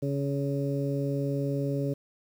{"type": "harmonic tone", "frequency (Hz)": 140, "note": "C#3", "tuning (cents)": 18, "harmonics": [1, 2, 3, 4], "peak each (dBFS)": [-29, -32, -34, -35], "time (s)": [0.02, 1.94], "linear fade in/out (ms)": 10, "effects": ["9-bit"]}